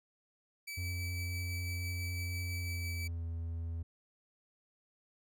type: tone with tremolo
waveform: sawtooth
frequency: 2301 Hz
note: D7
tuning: 36 cents flat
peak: -37 dBFS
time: 0.67-3.08 s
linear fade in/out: 10 ms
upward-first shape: sine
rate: 6 Hz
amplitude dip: 25%
type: tone with pitch glide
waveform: triangle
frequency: 89 to 83.04 Hz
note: F2 to E2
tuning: +33 to +13 cents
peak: -34 dBFS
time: 0.77-3.83 s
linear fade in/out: 10 ms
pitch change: -120 cents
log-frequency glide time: 2.55-3.25 s
effects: none